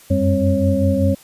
sine tone cluster, 89.6 / 94.8 / 198.4 / 266.4 / 549 Hz, F2 / F#2 / G3 / C4 / C#5, +45 / +43 / +21 / +31 / -17 cents, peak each -20 dBFS, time 0.1-1.15 s, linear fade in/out 10 ms, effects white hiss -46 dBFS RMS until 1.23 s + resampled to 32000 Hz

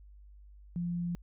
sine tone, 173.6 Hz, F3, 10 cents flat, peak -31 dBFS, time 0.76-1.15 s, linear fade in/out 0 ms, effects added 50 Hz sine -51 dBFS peak until 1.22 s

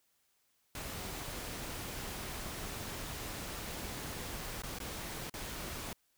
pink noise with dropouts, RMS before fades -42 dBFS, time 0.75-5.93 s, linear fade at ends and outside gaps 2 ms, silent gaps 4.621-4.634 / 4.787-4.801 / 5.297-5.339 s, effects white hiss -75 dBFS RMS until 6.17 s

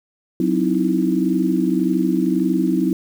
sine tone cluster, 185.4 / 258.7 / 309.6 / 331.4 Hz, F#3 / C4 / D#4 / E4, +4 / -19 / -9 / +9 cents, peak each -21 dBFS, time 0.4-2.93 s, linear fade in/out 2 ms, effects 7-bit

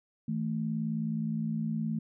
sine tone pair together, 160.66 / 220 Hz, E3 / A3, -44 / 0 cents, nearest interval perfect fourth, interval 544 cents, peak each -33 / -31 dBFS, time 0.28-1.99 s, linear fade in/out 5 ms, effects none

